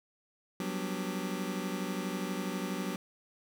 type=chord; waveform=sawtooth; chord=G major seventh; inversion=third; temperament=just; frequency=183.75 / 196 / 245 / 294 Hz; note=F#3 / G3 / B3 / D4; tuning=-12 / 0 / -14 / +2 cents; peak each=-33 / -34 / -36 / -37 dBFS; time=0.6-2.96 s; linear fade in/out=2 ms; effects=none